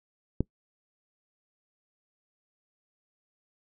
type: click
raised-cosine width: 3 ms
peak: -12 dBFS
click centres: 0.406 s
effects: noise-tail reverb RT60 0.1 s tail -24 dB re dry